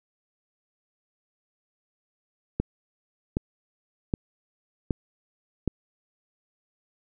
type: click train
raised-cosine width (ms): 3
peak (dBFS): -11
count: 5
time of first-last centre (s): 2.6-5.677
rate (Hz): 1.3
effects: none